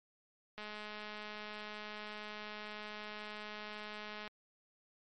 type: click train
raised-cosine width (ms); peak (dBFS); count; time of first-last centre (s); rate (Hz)
0.3; -30; 781; 0.58-4.277; 211
effects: MP3 48 kbps